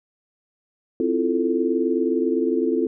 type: chord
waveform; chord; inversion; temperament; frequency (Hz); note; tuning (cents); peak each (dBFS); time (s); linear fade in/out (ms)
sine; F major seventh; second; equal; 261.6 / 329.6 / 349.2 / 440; C4 / E4 / F4 / A4; 0 / 0 / 0 / 0; -24; 1-2.87; 2
effects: none